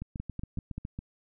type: two click trains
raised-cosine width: 5 ms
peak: -23 / -24 dBFS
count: 4 / 8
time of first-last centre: 0.2-0.78 / 0.02-0.99 s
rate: 5.17 / 7.22 Hz
effects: none